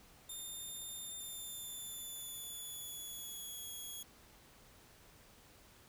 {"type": "tone with pitch glide", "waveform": "5% pulse", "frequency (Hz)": [3614, 3333], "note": ["A7", "G#7"], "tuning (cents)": [46, 5], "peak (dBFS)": -37, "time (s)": [0.29, 4.03], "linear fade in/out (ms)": 5, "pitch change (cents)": -141, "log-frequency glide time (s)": [1.03, 3.7], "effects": ["pink hiss -62 dBFS RMS until 5.88 s"]}